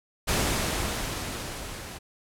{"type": "noise with level ramp", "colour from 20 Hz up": "pink", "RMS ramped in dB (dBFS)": [-24, -40], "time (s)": [0.27, 1.99], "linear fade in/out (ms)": 20, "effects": ["low-pass 12000 Hz 12 dB/octave"]}